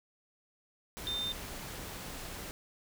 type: tone in noise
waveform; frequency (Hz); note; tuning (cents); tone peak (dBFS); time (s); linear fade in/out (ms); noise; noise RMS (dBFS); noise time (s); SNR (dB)
sine; 3600; A7; +39; -33; 1.07-1.32; 0; pink; -43; 0.97-2.51; +7
effects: none